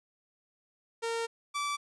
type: tone pair in turn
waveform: sawtooth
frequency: 459.8 / 1158.6 Hz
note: A#4 / D6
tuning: -24 / -24 cents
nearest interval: octave + major third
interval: 1600 cents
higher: second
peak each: -27 dBFS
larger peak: neither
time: 1.02-1.27 / 1.54-1.77 s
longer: first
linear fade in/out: 20 ms
effects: resampled to 22050 Hz